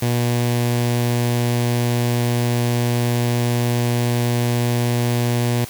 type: tone with notch filter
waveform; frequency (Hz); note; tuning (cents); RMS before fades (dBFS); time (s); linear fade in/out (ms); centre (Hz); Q
sawtooth; 120; B2; -49; -19; 0.02-5.65; 5; 1300; 2
effects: white hiss -37 dBFS RMS until 5.69 s